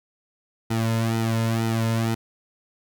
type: tone with flanger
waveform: sawtooth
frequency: 113.5 Hz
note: A#2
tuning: 46 cents flat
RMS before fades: -23 dBFS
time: 0.7-2.15 s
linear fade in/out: 10 ms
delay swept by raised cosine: 1.8 to 2.62 ms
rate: 2.1 Hz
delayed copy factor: -1
effects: none